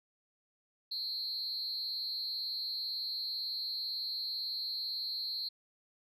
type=tone with amplitude modulation; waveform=sine; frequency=4222 Hz; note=C8; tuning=15 cents sharp; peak=-29 dBFS; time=0.91-5.49 s; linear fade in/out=10 ms; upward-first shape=sine; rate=238 Hz; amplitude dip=95%; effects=tanh soft clip ceiling -30 dBFS